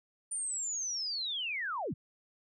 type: linear sweep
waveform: sine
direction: down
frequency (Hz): 9160 to 82.9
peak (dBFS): -33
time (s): 0.31-1.94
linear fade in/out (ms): 10
effects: none